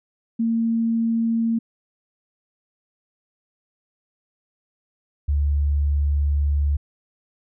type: tone pair in turn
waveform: sine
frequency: 228.4 / 72.19 Hz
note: A#3 / D2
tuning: -35 / -29 cents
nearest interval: octave + minor sixth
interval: 1994 cents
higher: first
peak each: -18 / -17 dBFS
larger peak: second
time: 0.39-1.59 / 5.28-6.77 s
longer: second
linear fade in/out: 10 ms
effects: none